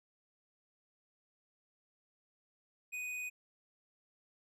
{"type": "tone with tanh clipping", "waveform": "sine", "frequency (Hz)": 2489, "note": "D#7", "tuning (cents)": 0, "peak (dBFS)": -40, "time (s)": [2.92, 3.3], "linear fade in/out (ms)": 20, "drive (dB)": 12, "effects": []}